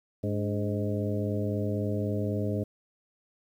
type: harmonic tone with a mistuned harmonic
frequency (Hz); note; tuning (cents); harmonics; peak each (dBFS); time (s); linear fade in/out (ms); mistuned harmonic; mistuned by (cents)
103.83; G#2; 0; 1 / 2 / 3 / 4 / 5 / 6; -30 / -33 / -35 / -36 / -37 / -38; 0.23-2.64; 10; 3; -84
effects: 10-bit